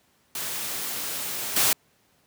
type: noise with level steps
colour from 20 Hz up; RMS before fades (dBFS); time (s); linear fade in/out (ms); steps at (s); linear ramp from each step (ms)
white; -31 / -21; 0.35-1.73; 2; 1.56; 5
effects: pink hiss -64 dBFS RMS until 2.26 s + high-pass 100 Hz 12 dB/octave